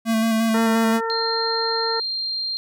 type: tone with vibrato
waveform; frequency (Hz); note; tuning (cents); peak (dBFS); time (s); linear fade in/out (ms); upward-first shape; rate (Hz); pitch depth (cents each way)
square; 224.1; A3; +32; -18; 0.05-1.01; 50; square; 5.7; 18
type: harmonic tone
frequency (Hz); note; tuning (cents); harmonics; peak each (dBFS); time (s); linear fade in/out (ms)
454; A#4; -46; 1 / 2 / 3 / 4; -25 / -27 / -29 / -32; 0.54-2; 5
type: tone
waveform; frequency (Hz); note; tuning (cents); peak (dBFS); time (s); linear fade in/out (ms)
sine; 4186; C8; 0; -23; 1.1-2.57; 0
effects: none